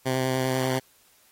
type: tone with vibrato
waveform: 10% pulse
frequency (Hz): 130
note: C3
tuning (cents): -11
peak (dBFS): -15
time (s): 0.05-0.8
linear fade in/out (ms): 20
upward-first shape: sine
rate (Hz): 10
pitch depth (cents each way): 17
effects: white hiss -60 dBFS RMS until 1.31 s + AAC 48 kbps